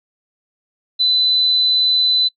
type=tone; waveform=sine; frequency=4009 Hz; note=B7; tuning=25 cents sharp; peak=-12 dBFS; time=0.99-2.29 s; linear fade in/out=20 ms; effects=noise-tail reverb RT60 0.1 s tail -26 dB re dry